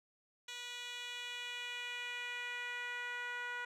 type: tone with band-pass filter sweep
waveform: 10% pulse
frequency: 486.7 Hz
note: B4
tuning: 25 cents flat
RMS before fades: -43 dBFS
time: 0.48-3.65 s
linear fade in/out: 5 ms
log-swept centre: 4200 to 1500 Hz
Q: 1.7
effects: none